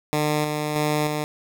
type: tone with tremolo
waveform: 10% pulse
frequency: 150.6 Hz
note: D3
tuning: 44 cents sharp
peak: -12 dBFS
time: 0.13-1.24 s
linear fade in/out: 0 ms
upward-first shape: square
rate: 1.6 Hz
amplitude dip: 35%
effects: none